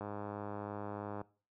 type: click train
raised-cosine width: 1 ms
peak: -28 dBFS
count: 125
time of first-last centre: 0.01-1.214 s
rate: 103 Hz
effects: noise-tail reverb RT60 0.4 s tail -21 dB re dry + high-pass 60 Hz 12 dB/octave